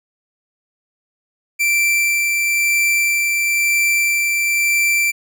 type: tone with tremolo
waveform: 45% pulse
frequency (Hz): 2346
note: D7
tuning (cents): -2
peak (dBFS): -13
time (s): 1.59-5.12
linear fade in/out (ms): 20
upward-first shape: sine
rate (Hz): 1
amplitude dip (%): 25
effects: none